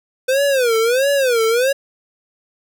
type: tone with vibrato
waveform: square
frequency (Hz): 503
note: B4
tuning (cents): +32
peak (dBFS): -14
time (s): 0.28-1.73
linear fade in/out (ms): 10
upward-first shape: sine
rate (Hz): 1.5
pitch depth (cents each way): 210
effects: none